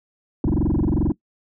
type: tone with frequency modulation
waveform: sine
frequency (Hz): 188.2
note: F#3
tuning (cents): +30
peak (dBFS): -14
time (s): 0.44-1.12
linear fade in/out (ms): 2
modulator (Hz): 22.5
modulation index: 6.7
effects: noise-tail reverb RT60 0.1 s tail -22 dB re dry + tanh soft clip ceiling -16 dBFS